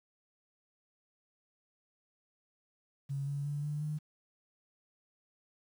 sine tone with pitch steps, 138.9 / 141.98 / 145.13 / 148.35 / 151.65 Hz, C#3 / C#3 / D3 / D3 / D#3, +4 / +42 / -20 / +18 / -44 cents, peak -33 dBFS, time 3.09-3.99 s, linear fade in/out 20 ms, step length 180 ms, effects 10-bit

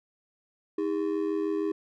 triangle ring-modulated tone, 360.1 Hz, F#4, 47 cents flat, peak -21 dBFS, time 0.78-1.72 s, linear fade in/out 5 ms, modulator 43.2 Hz, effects none

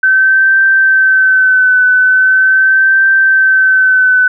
sine tone with vibrato, 1533 Hz, G6, 39 cents flat, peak -5 dBFS, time 0.03-4.28 s, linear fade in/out 5 ms, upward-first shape triangle, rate 0.41 Hz, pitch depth 36 cents each way, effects none

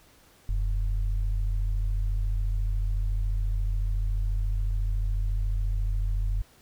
sine tone pair together, 43.43 / 97.5 Hz, F1 / G2, -9 / -9 cents, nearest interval octave + major second, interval 1400 cents, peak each -24 / -33 dBFS, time 0.49-6.42 s, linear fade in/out 0 ms, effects pink hiss -58 dBFS RMS until 6.61 s

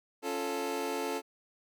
25% pulse chord, Db augmented, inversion none, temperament equal with one note detuned, 277.2 / 350.4 / 440 Hz, Db4 / F4 / A4, 0 / +6 / 0 cents, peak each -34 / -35 / -31 dBFS, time 0.22-1.22 s, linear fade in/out 50 ms, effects none

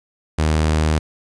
sawtooth tone, 77.78 Hz, D#2, in tune, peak -11 dBFS, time 0.38-0.99 s, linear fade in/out 10 ms, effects resampled to 22050 Hz + 8-bit

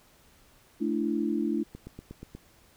sine chord, A suspended fourth, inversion none, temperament equal with one note detuned, 220 / 293.7 / 335 Hz, A3 / D4 / E4, 0 / 0 / +28 cents, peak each -30 / -30 / -30 dBFS, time 0.8-1.64 s, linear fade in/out 20 ms
click train, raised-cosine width 3 ms, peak -28 dBFS, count 6, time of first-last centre 1.75-2.35 s, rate 8.33 Hz
effects pink hiss -60 dBFS RMS until 2.76 s

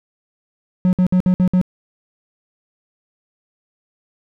triangle tone bursts, 182.7 Hz, F#3, 22 cents flat, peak -9 dBFS, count 6, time 0.85-1.614 s, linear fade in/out 0 ms, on 79 ms, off 58 ms, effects none

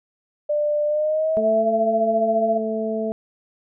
sine tone with pitch glide, 594 to 674.5 Hz, D5 to E5, +20 to +40 cents, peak -18 dBFS, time 0.49-2.58 s, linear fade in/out 10 ms, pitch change +220 cents, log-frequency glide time 0.86-1.67 s
harmonic tone, 220 Hz, A3, in tune, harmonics 1 / 2 / 3, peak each -26 / -26 / -26 dBFS, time 1.37-3.12 s, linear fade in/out 0 ms
effects none

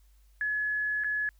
sine tone with dropouts, 1700 Hz, G#6, 40 cents sharp, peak -27 dBFS, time 0.41-1.29 s, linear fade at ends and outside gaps 1 ms, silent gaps 1.037-1.044 s, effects added 50 Hz sine -57 dBFS peak until 1.39 s + white hiss -71 dBFS RMS until 1.39 s

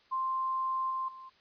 sine tone with level steps, 1050 Hz, C6, 6 cents sharp, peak -29 / -31 / -45 dBFS, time 0.11-1.3 s, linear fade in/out 20 ms, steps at 0.9 / 1.08 s, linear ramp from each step 5 ms, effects white hiss -64 dBFS RMS until 1.4 s + resampled to 11025 Hz

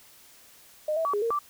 sine tone with pitch steps, 612 / 650 / 1141 / 412.1 / 461.5 / 1170 Hz, D#5 / E5 / C#6 / G#4 / A#4 / D6, -29 / -24 / +50 / -13 / -17 / -7 cents, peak -24 dBFS, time 0.88-1.39 s, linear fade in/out 5 ms, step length 85 ms, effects white hiss -54 dBFS RMS until 1.49 s

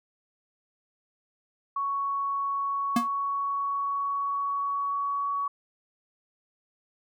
sine tone with pitch glide, 1113 to 1125.9 Hz, C#6 to C#6, +7 to +27 cents, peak -26 dBFS, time 1.76-5.48 s, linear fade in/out 5 ms, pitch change +20 cents, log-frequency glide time 2.59-5.32 s
square tone with exponential decay, 236.8 Hz, A#3, 27 cents sharp, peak -19 dBFS, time 2.96-3.08 s, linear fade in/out 5 ms, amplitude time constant 26 ms
effects none

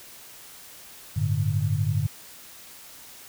sine chord, G suspended second, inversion none, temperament just, 98 / 110.25 / 147 Hz, G2 / A2 / D3, 0 / +4 / +2 cents, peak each -26 dBFS, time 1.16-2.07 s, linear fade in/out 10 ms, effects white hiss -46 dBFS RMS until 3.28 s

